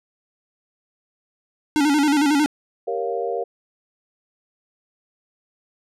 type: tone with vibrato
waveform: square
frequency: 291.8 Hz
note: D4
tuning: 11 cents flat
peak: -16 dBFS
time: 1.76-2.46 s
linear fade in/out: 0 ms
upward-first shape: square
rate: 11 Hz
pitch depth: 73 cents each way
type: chord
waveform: sine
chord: G half-diminished seventh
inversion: none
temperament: equal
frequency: 392 / 466.2 / 554.4 / 698.5 Hz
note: G4 / Bb4 / Db5 / F5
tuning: 0 / 0 / 0 / 0 cents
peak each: -29 / -25 / -30 / -28 dBFS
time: 2.87-3.44 s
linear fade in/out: 10 ms
effects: low-pass 10000 Hz 12 dB/octave